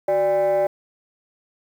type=tone with frequency modulation; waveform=sine; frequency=589 Hz; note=D5; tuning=5 cents sharp; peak=-14 dBFS; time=0.08-0.67 s; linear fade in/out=5 ms; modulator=218 Hz; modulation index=0.65; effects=tanh soft clip ceiling -15 dBFS + 8-bit